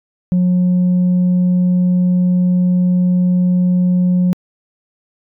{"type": "tone", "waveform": "sine", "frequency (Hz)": 180, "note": "F#3", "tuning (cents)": -47, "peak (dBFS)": -8, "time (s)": [0.32, 4.33], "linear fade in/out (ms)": 0, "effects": ["tanh soft clip ceiling -9 dBFS"]}